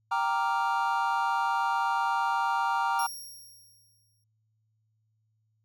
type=chord; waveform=triangle; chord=G minor seventh; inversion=none; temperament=equal; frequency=784 / 932.3 / 1174.7 / 1396.9 Hz; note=G5 / Bb5 / D6 / F6; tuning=0 / 0 / 0 / 0 cents; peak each=-29 / -26 / -31 / -31 dBFS; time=0.11-3.07 s; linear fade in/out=10 ms
type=tone with exponential decay; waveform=15% pulse; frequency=5588 Hz; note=F8; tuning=in tune; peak=-28 dBFS; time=2.99-4.24 s; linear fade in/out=2 ms; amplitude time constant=270 ms
effects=added 109 Hz sine -70 dBFS peak until 5.64 s